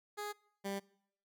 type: tone pair in turn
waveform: 15% pulse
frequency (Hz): 415.3 / 197.76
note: G#4 / G3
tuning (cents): 0 / +15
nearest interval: octave + minor second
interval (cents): 1285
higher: first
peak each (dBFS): -33 / -31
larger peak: second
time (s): 0.17-0.33 / 0.64-0.8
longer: neither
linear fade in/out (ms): 20
effects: noise-tail reverb RT60 0.7 s tail -24 dB re dry